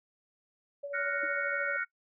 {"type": "tone with tremolo", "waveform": "sine", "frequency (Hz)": 568, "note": "C#5", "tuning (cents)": 42, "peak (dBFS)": -34, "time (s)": [0.83, 1.77], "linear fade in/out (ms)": 10, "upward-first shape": "sine", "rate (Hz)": 13, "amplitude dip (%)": 50}
{"type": "chord", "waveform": "sine", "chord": "Gb major seventh", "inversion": "third", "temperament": "equal", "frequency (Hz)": [1396.9, 1480, 1864.7, 2217], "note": ["F6", "Gb6", "Bb6", "Db7"], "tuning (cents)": [0, 0, 0, 0], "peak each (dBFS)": [-35, -34, -38, -37], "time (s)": [0.93, 1.85], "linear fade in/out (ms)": 20}
{"type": "tone with exponential decay", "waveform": "sine", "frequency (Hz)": 311.1, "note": "D#4", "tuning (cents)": 0, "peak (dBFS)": -39, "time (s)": [1.23, 1.31], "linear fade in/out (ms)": 5, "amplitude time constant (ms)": 17}
{"effects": ["noise-tail reverb RT60 0.1 s tail -22 dB re dry"]}